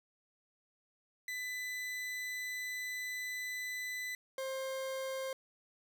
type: tone pair in turn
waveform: 40% pulse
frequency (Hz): 2000 / 529.7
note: B6 / C5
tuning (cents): +21 / +21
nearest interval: octave + major seventh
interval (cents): 2300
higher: first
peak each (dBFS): -37 / -36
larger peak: second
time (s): 1.28-4.15 / 4.38-5.33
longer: first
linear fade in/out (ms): 2
effects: none